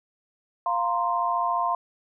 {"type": "chord", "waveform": "sine", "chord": "F suspended fourth", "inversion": "none", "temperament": "equal", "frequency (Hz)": [698.5, 932.3, 1046.5], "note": ["F5", "Bb5", "C6"], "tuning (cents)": [0, 0, 0], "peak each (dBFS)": [-27, -28, -25], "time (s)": [0.66, 1.75], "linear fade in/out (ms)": 2, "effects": []}